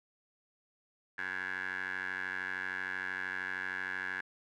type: tone with band-pass filter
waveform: 15% pulse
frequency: 93 Hz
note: F#2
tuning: 9 cents sharp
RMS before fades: -38 dBFS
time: 1.18-4.21 s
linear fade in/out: 5 ms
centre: 1700 Hz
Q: 9.7
effects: none